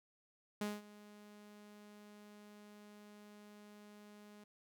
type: tone with ADSR envelope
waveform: sawtooth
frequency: 208 Hz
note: G#3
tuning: 3 cents sharp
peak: -32 dBFS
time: 0.61-4.44 s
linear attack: 4 ms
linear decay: 200 ms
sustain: -20 dB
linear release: 4 ms
effects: none